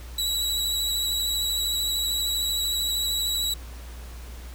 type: tone with vibrato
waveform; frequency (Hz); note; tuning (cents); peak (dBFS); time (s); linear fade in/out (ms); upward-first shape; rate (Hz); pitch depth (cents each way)
sawtooth; 3903; B7; -21; -21; 0.18-3.54; 5; sine; 13; 22
effects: added 60 Hz sine -37 dBFS peak until 4.54 s + pink hiss -47 dBFS RMS until 4.54 s